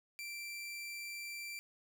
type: tone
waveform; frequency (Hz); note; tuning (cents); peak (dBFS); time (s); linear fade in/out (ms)
sawtooth; 2349; D7; 0; -39; 0.19-1.59; 0
effects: none